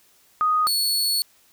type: tone pair in turn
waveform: sine / sawtooth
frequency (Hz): 1244.5 / 4406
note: D#6 / C#8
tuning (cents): 0 / -11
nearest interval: octave + minor seventh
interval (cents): 2189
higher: second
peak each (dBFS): -17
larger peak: neither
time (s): 0.41-0.67 / 0.67-1.22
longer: second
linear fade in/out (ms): 0
effects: white hiss -58 dBFS RMS until 1.52 s